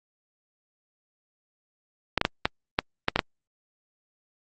clicks, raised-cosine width 0.3 ms, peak -4 dBFS, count 8, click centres 2.177 / 2.214 / 2.251 / 2.455 / 2.789 / 3.084 / 3.16 / 3.192 s, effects Opus 48 kbps

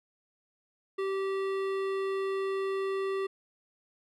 triangle tone with hard clipping, 387.9 Hz, G4, 18 cents flat, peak -31 dBFS, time 0.98-3.27 s, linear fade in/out 10 ms, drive 18 dB, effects none

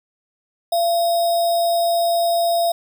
sine tone with sample-and-hold, 682 Hz, F5, 41 cents flat, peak -15 dBFS, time 0.72-2.72 s, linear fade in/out 5 ms, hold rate 4410 Hz, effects none

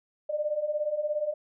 sine beating tone pair, 587.3 / 604.3 Hz, D5 / D5, 0 / +49 cents, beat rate 17 Hz, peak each -32 / -28 dBFS, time 0.29-1.34 s, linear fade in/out 10 ms, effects none

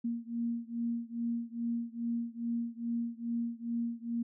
sine beating tone pair, 233.1 / 235.5 Hz, A#3 / A#3, 0 / +18 cents, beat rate 2.4 Hz, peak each -35 / -36 dBFS, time 0.04-4.23 s, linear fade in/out 10 ms, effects none

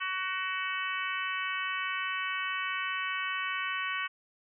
harmonic tone, 375.1 Hz, F#4, 24 cents sharp, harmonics 3 / 4 / 5 / 6 / 7 / 8, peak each -36 / -37 / -38 / -39 / -39 / -40 dBFS, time 0-4.08 s, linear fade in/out 20 ms, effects none

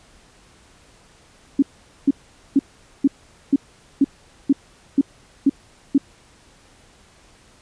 sine tone bursts, 277.2 Hz, C#4, in tune, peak -10 dBFS, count 10, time 1.59-5.98 s, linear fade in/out 5 ms, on 34 ms, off 450 ms, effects pink hiss -52 dBFS RMS until 7.61 s + resampled to 22050 Hz

